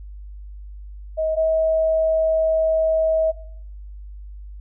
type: tone pair in turn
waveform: sine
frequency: 633 / 640 Hz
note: D#5 / D#5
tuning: +30 / +49 cents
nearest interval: unison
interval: 19 cents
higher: second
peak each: -19 / -16 dBFS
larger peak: second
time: 1.17-1.36 / 1.36-3.32 s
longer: second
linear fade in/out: 20 ms
effects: noise-tail reverb RT60 0.7 s tail -17 dB re dry + added 50 Hz sine -34 dBFS peak until 4.6 s